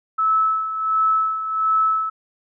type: tone with tremolo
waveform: sine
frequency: 1303 Hz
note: E6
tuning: 20 cents flat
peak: -14 dBFS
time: 0.18-2.1 s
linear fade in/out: 10 ms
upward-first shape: sine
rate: 1.4 Hz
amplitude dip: 65%
effects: none